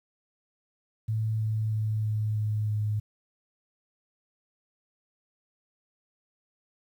sine tone with pitch steps, 110 / 109.18 / 108.36 / 107.55 / 106.75 / 105.95 Hz, A2 / A2 / A2 / A2 / G#2 / G#2, 0 / -13 / -26 / -39 / +48 / +35 cents, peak -25 dBFS, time 1.08-3 s, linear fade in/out 10 ms, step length 320 ms, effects 10-bit

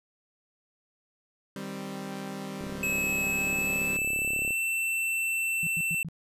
sawtooth chord, C minor, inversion first, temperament equal, 155.56 / 196 / 261.6 Hz, Eb3 / G3 / C4, 0 / 0 / 0 cents, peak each -39 / -33 / -37 dBFS, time 1.56-3.97 s, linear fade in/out 2 ms
click train, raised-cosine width 2 ms, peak -26 dBFS, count 67, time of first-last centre 2.61-4.507 s, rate 34.8 Hz
square tone with pitch glide, 2580 to 2680 Hz, E7 to E7, -38 to +28 cents, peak -27 dBFS, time 2.83-6.03 s, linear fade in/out 2 ms, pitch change +66 cents, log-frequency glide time 3.3-4.55 s
sine tone bursts, 164.3 Hz, E3, 5 cents flat, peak -33 dBFS, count 4, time 5.63-6.086 s, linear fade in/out 0 ms, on 39 ms, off 100 ms
effects resampled to 32000 Hz

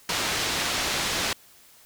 white low-pass noise, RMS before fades -27 dBFS, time 0.09-1.33 s, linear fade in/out 2 ms, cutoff 5000 Hz, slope 12 dB/octave, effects white hiss -54 dBFS RMS until 1.85 s

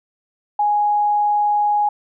sine tone, 830.6 Hz, G#5, in tune, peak -14 dBFS, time 0.59-1.89 s, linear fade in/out 5 ms, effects none

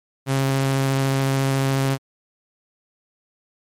sawtooth tone with vibrato, 135.3 Hz, C#3, 42 cents flat, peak -14 dBFS, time 0.26-1.98 s, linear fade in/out 50 ms, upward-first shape sine, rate 14 Hz, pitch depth 9 cents each way, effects MP3 64 kbps

